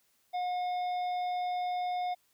harmonic tone, 721 Hz, F#5, 45 cents flat, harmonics 1 / 3 / 5 / 7, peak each -30 / -47 / -49 / -56 dBFS, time 0.33-2.15 s, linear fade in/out 20 ms, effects white hiss -71 dBFS RMS until 2.33 s

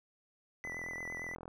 triangle tone with vibrato, 1993 Hz, B6, 15 cents sharp, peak -38 dBFS, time 0.64-1.35 s, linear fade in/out 0 ms, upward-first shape triangle, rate 8.8 Hz, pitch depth 37 cents each way
click train, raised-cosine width 1 ms, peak -32 dBFS, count 36, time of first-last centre 0.65-1.479 s, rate 42.2 Hz
effects none

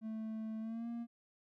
triangle tone with pitch glide, 220 to 234.4 Hz, A3 to A#3, 0 to +10 cents, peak -37 dBFS, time 0.01-1.07 s, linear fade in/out 50 ms, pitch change +110 cents, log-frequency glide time 0.6-0.88 s, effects none

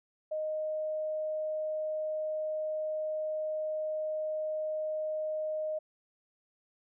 sine tone, 620 Hz, D#5, 6 cents flat, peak -31 dBFS, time 0.31-5.79 s, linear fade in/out 10 ms, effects none

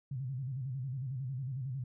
sine tone with vibrato, 130.81 Hz, C3, in tune, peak -35 dBFS, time 0.11-1.84 s, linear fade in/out 5 ms, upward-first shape square, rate 11 Hz, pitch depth 100 cents each way, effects none

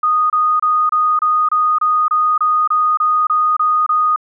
sine tone bursts, 1238 Hz, D#6, 9 cents flat, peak -11 dBFS, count 14, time 0.03-4.161 s, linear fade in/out 5 ms, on 270 ms, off 27 ms, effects none

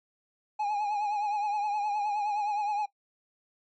triangle tone with vibrato, 830.6 Hz, G#5, in tune, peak -25 dBFS, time 0.59-2.86 s, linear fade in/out 10 ms, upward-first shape triangle, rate 9.6 Hz, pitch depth 64 cents each way, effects noise-tail reverb RT60 0.1 s tail -18 dB re dry + MP3 32 kbps

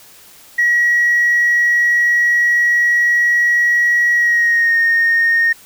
sine tone with pitch glide, 1914 to 1845.6 Hz, A#6 to A#6, +45 to -18 cents, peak -9 dBFS, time 0.58-5.53 s, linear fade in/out 10 ms, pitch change -63 cents, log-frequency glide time 4.14-4.77 s, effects tanh soft clip ceiling -7 dBFS + white hiss -43 dBFS RMS until 5.65 s

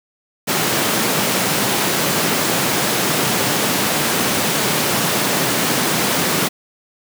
pink high-pass noise, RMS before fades -18 dBFS, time 0.47-6.49 s, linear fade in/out 20 ms, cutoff 140 Hz, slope 24 dB/octave, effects none

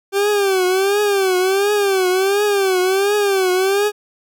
40% pulse tone with vibrato, 389.7 Hz, G4, 10 cents flat, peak -13 dBFS, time 0.12-3.92 s, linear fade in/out 50 ms, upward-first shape triangle, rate 1.4 Hz, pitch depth 130 cents each way, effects none

